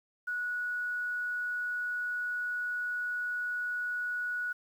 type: tone with quantisation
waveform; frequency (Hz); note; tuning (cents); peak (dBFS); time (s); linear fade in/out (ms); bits
sine; 1465; F#6; -18; -31; 0.27-4.53; 10; 10
effects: none